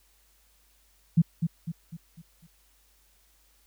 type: tone with echo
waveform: sine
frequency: 165.6 Hz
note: E3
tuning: 8 cents sharp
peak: -15 dBFS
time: 1.17-1.22 s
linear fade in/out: 10 ms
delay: 250 ms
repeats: 5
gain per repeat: -7 dB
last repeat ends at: 2.47 s
effects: added 50 Hz sine -65 dBFS peak until 3.66 s + white hiss -65 dBFS RMS until 3.66 s